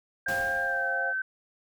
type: tone with pitch glide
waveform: sine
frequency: 1596 to 1537.2 Hz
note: G6 to G6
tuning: +31 to -34 cents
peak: -27 dBFS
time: 0.26-1.22 s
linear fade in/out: 5 ms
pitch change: -65 cents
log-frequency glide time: 0.62-0.87 s
type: chord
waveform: sine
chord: C suspended fourth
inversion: none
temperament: equal with one note detuned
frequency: 533.9 / 698.5 / 784 Hz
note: C5 / F5 / G5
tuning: +35 / 0 / 0 cents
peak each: -35 / -34 / -37 dBFS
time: 0.26-1.14 s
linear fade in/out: 50 ms
type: noise with exponential decay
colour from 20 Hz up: pink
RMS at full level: -36 dBFS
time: 0.28-1.16 s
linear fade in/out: 5 ms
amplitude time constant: 190 ms
effects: none